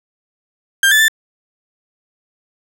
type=tone with pitch steps; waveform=35% pulse; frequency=1592 / 1743 / 1768 Hz; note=G6 / A6 / A6; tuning=+26 / -17 / +8 cents; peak=-7 dBFS; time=0.83-1.082 s; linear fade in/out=2 ms; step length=84 ms; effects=none